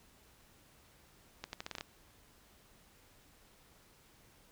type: accelerating click train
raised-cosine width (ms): 0.2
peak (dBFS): -23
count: 8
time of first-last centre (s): 1.44-1.809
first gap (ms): 91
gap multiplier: 0.81
effects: pink hiss -64 dBFS RMS until 4.51 s